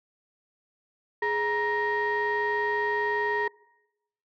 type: tone cluster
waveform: sine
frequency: 417.9 / 947 / 1868 Hz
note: G#4 / A#5 / A#6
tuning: +11 / +27 / +3 cents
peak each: -27 dBFS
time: 1.22-3.48 s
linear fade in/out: 5 ms
effects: noise-tail reverb RT60 0.9 s tail -24 dB re dry + tanh soft clip ceiling -19 dBFS